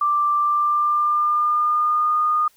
sine tone with pitch glide, 1178 to 1224.5 Hz, D6 to D#6, +5 to -28 cents, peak -16 dBFS, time 0.01-2.48 s, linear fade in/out 5 ms, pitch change +67 cents, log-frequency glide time 0.36-2.18 s, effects white hiss -58 dBFS RMS until 2.56 s

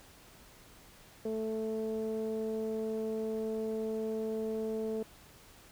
sawtooth tone with low-pass filter, 220 Hz, A3, in tune, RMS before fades -35 dBFS, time 1.25-5.03 s, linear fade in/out 5 ms, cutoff 510 Hz, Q 9.1, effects pink hiss -57 dBFS RMS until 5.71 s

